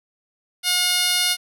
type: tone with band-pass filter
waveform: 10% pulse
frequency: 719 Hz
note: F#5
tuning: 50 cents flat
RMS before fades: -20 dBFS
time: 0.63-1.37 s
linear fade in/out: 50 ms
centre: 7100 Hz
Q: 0.82
effects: none